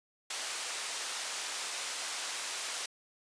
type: band-pass noise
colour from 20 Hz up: white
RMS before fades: -38 dBFS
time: 0.3-2.86 s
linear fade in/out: 5 ms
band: 580 to 8100 Hz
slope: 12 dB/octave
effects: resampled to 22050 Hz